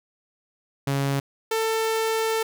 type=tone pair in turn; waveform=sawtooth; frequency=138.59 / 445.6 Hz; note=C#3 / A4; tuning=0 / +22 cents; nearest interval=octave + minor sixth; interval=2022 cents; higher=second; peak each=-18 dBFS; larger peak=neither; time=0.87-1.2 / 1.51-2.43 s; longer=second; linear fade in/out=5 ms; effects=none